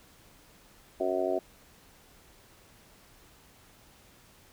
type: harmonic tone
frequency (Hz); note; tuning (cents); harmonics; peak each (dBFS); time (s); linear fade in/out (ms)
92.6; F#2; +2; 3 / 4 / 5 / 6 / 7 / 8; -37 / -31 / -38 / -36 / -30 / -38; 1-1.39; 5
effects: pink hiss -58 dBFS RMS until 4.52 s